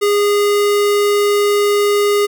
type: tone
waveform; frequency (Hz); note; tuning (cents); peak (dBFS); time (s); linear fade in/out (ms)
square; 410.2; G#4; -21; -12; 0.01-2.27; 20
effects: none